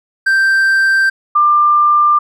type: tone pair in turn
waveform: triangle / sine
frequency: 1568 / 1191.8 Hz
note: G6 / D6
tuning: 0 / +25 cents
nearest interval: perfect fourth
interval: 475 cents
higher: first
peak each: -7 dBFS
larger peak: neither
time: 0.26-1.1 / 1.35-2.19 s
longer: neither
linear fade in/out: 10 ms
effects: none